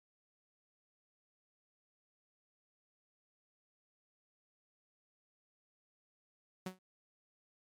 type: tone with exponential decay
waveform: sawtooth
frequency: 185.8 Hz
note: F#3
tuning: 7 cents sharp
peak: -32 dBFS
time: 6.66-6.79 s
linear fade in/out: 5 ms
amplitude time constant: 27 ms
effects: MP3 96 kbps